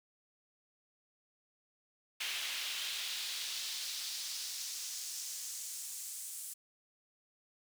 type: noise with high-pass filter sweep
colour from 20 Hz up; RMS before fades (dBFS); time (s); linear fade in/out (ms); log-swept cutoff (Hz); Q
brown; -41; 2.2-6.54; 10; 2700 to 8900; 1.7
effects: none